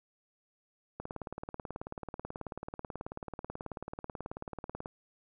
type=click train; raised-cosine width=1 ms; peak=-25 dBFS; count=72; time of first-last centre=1-4.859 s; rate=18.4 Hz; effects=none